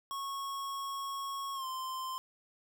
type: tone with pitch glide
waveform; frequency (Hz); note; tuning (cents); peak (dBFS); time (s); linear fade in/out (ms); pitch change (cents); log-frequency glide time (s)
square; 1100 to 1041.3; C#6 to C6; -14 to -9; -37; 0.11-2.18; 0; -95; 1.54-1.66
effects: 11-bit